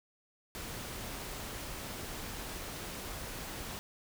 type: noise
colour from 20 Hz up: pink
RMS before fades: -42 dBFS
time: 0.55-3.79 s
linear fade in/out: 0 ms
effects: none